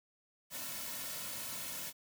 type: noise with comb filter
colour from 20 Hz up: white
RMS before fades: -42 dBFS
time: 0.5-1.93 s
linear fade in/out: 50 ms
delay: 2.5 ms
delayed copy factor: -0.65
effects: none